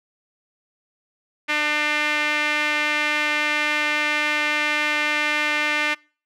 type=tone with band-pass filter; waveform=sawtooth; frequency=299.4 Hz; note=D4; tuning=33 cents sharp; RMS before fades=-22 dBFS; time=1.48-5.95 s; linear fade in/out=20 ms; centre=2200 Hz; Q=2.4; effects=noise-tail reverb RT60 0.4 s tail -25 dB re dry